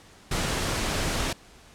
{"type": "noise", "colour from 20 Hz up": "pink", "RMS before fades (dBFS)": -27, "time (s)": [0.31, 1.33], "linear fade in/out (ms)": 5, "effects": ["pink hiss -52 dBFS RMS until 1.74 s", "low-pass 9000 Hz 12 dB/octave"]}